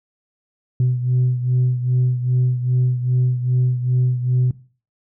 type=beating tone pair; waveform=sine; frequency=125.3 / 127.8 Hz; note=B2 / C3; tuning=+25 / -40 cents; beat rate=2.5 Hz; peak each=-15 / -21 dBFS; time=0.8-4.51 s; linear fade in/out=2 ms; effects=noise-tail reverb RT60 0.4 s tail -19 dB re dry + tanh soft clip ceiling -11 dBFS